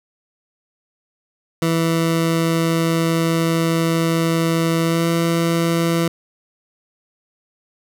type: tone with pitch glide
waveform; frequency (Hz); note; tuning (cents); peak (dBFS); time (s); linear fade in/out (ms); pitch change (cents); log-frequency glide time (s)
20% pulse; 164.81 to 167.3; E3 to E3; 0 to +26; -11; 1.62-6.08; 2; +26; 4.83-5.07
effects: none